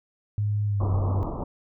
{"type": "tone with pitch glide", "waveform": "sine", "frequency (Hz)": [104.1, 96.01], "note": ["G#2", "G2"], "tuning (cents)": [5, -35], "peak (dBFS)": -22, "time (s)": [0.38, 1.23], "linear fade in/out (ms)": 0, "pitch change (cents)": -140, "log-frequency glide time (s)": [0.66, 0.93]}
{"type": "low-pass noise", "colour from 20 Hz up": "pink", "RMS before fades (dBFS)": -31, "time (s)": [0.8, 1.44], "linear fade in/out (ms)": 5, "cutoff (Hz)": 1200, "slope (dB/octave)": 96}
{"effects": []}